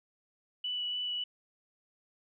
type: tone with vibrato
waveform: sine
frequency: 2960 Hz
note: F#7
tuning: in tune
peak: -32 dBFS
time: 0.64-1.24 s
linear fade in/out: 5 ms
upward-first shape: sine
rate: 3.5 Hz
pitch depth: 10 cents each way
effects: none